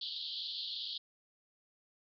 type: band-pass noise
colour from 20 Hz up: white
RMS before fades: -41 dBFS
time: 0.01-0.98 s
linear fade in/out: 5 ms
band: 3100 to 4600 Hz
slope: 96 dB/octave
effects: none

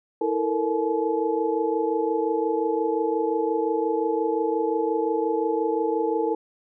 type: tone cluster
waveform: sine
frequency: 326.1 / 444.6 / 470.3 / 856 Hz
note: E4 / A4 / A#4 / A5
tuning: -19 / +18 / +15 / -48 cents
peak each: -27 / -25 / -27 / -29 dBFS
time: 0.21-6.35 s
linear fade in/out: 5 ms
effects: none

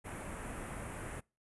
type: band-stop noise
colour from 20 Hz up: pink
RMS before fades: -43 dBFS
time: 0.04-1.21 s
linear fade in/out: 20 ms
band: 2300 to 9200 Hz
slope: 24 dB/octave
effects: noise-tail reverb RT60 0.3 s tail -26 dB re dry + resampled to 24000 Hz

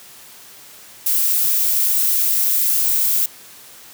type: noise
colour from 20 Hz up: violet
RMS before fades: -17 dBFS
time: 1.06-3.26 s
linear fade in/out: 5 ms
effects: white hiss -42 dBFS RMS until 3.93 s + high-pass 80 Hz 12 dB/octave

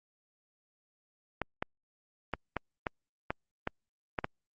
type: clicks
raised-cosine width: 0.5 ms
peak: -16 dBFS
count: 9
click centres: 1.417 / 1.625 / 2.337 / 2.567 / 2.868 / 3.305 / 3.674 / 4.188 / 4.244 s
effects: Opus 48 kbps

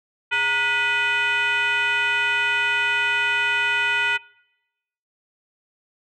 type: tone with frequency modulation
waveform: sine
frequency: 1972 Hz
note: B6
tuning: 3 cents flat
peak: -17 dBFS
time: 0.31-4.18 s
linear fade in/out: 20 ms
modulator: 520 Hz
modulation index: 1.7
effects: noise-tail reverb RT60 0.9 s tail -24 dB re dry + tanh soft clip ceiling -15 dBFS

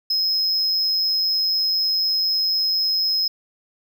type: tone with amplitude modulation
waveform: triangle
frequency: 5130 Hz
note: E8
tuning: 48 cents flat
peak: -15 dBFS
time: 0.1-3.28 s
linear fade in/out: 5 ms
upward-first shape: sine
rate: 176 Hz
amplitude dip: 40%
effects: none

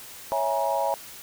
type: chord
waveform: sine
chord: A# half-diminished seventh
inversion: first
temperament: equal with one note detuned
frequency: 554.4 / 659.3 / 830.6 / 950.3 Hz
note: C#5 / E5 / G#5 / A#5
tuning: 0 / 0 / 0 / +33 cents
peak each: -28 dBFS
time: 0.32-0.94 s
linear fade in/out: 0 ms
effects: white hiss -43 dBFS RMS until 1.22 s

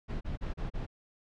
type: noise bursts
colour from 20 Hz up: brown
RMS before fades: -35 dBFS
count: 5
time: 0.08-0.866 s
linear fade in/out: 20 ms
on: 130 ms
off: 34 ms
effects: low-pass 4000 Hz 12 dB/octave

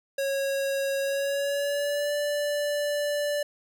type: tone with pitch glide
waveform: square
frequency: 549 to 585 Hz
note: C#5 to D5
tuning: -17 to -7 cents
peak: -26 dBFS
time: 0.18-3.43 s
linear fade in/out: 5 ms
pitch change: +110 cents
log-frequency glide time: 1-2.13 s
effects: none

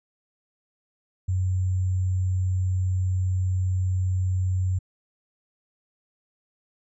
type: tone with sample-and-hold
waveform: sine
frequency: 92.5 Hz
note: F#2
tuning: in tune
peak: -21 dBFS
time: 1.28-4.79 s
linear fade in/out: 10 ms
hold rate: 7350 Hz
effects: resampled to 22050 Hz

